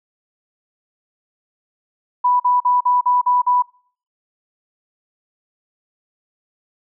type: tone bursts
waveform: sine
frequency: 987.8 Hz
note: B5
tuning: in tune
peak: -12 dBFS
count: 7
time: 2.24-3.624 s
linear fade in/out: 10 ms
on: 160 ms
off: 44 ms
effects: noise-tail reverb RT60 0.5 s tail -25 dB re dry